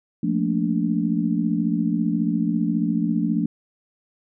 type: chord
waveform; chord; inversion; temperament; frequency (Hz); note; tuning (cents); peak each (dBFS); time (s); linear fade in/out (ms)
sine; Bb major seventh; second; just; 174.81 / 218.5 / 233.1 / 291.4; F3 / A3 / Bb3 / D4; +2 / -12 / 0 / -13; -24 / -24 / -26 / -25; 0.23-3.46; 5
effects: none